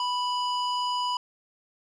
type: tone with low-pass filter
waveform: square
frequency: 987.8 Hz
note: B5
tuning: in tune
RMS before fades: -28 dBFS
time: 0-1.17 s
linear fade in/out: 2 ms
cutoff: 4700 Hz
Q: 1.7
effects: none